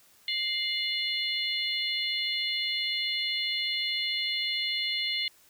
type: harmonic tone with a mistuned harmonic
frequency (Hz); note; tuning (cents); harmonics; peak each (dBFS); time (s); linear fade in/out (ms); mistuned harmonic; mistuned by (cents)
698.5; F5; 0; 3 / 4 / 5 / 6; -33 / -33 / -33 / -33; 0.28-5.28; 2; 4; +81
effects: white hiss -60 dBFS RMS until 5.49 s